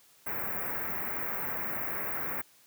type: band-stop noise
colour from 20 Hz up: white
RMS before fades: -34 dBFS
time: 0.26-2.42 s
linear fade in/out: 10 ms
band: 2200 to 15000 Hz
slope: 48 dB/octave
effects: white hiss -61 dBFS RMS until 2.66 s + high-pass 80 Hz 12 dB/octave